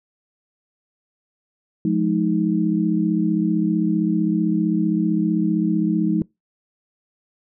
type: tone cluster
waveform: sine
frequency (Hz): 175.8 / 211.3 / 314.5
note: F3 / G#3 / D#4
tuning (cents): +12 / +30 / +19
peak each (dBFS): -21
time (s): 1.85-6.22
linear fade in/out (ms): 2
effects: noise-tail reverb RT60 0.2 s tail -24 dB re dry